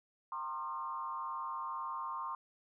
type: tone with frequency modulation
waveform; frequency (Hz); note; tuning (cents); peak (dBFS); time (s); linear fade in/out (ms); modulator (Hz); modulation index
sine; 1064; C6; +29; -37; 0.32-2.35; 2; 142; 1
effects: none